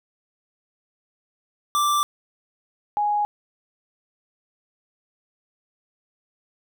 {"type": "tone pair in turn", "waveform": ["square", "sine"], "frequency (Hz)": [1174.7, 830.6], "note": ["D6", "G#5"], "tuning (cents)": [0, 0], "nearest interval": "tritone", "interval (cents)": 600, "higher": "first", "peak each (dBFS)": -19, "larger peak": "neither", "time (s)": [[1.75, 2.03], [2.97, 3.25]], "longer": "neither", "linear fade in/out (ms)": 0, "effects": []}